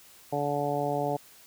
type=harmonic tone; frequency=144.3 Hz; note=D3; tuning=30 cents flat; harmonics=1 / 2 / 3 / 4 / 5 / 6; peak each=-35 / -35 / -33 / -32 / -31 / -36 dBFS; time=0.32-1.17 s; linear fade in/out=10 ms; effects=white hiss -54 dBFS RMS until 1.46 s